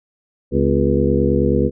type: harmonic tone with a mistuned harmonic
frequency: 69.3 Hz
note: C#2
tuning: in tune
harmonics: 1 / 2 / 3 / 4 / 5 / 6 / 7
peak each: -21 / -21 / -21 / -21 / -21 / -21 / -21 dBFS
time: 0.51-1.71 s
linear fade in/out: 50 ms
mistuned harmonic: 4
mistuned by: -130 cents
effects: none